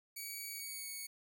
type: tone with pitch glide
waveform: 5% pulse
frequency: 2264 to 2224 Hz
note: C#7 to C#7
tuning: +36 to +5 cents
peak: -33 dBFS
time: 0.16-1.07 s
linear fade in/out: 10 ms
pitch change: -31 cents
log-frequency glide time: 0.51-0.85 s
effects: none